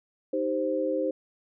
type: chord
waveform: sine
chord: C minor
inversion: first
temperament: equal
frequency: 311.1 / 392 / 523.3 Hz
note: Eb4 / G4 / C5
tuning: 0 / 0 / 0 cents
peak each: -30 / -32 / -27 dBFS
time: 0.33-1.11 s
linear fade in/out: 5 ms
effects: none